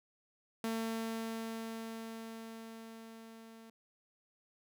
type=tone with level ramp; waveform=sawtooth; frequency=225 Hz; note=A3; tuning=39 cents sharp; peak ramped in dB=-30 to -49 dBFS; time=0.64-3.7 s; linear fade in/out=2 ms; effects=none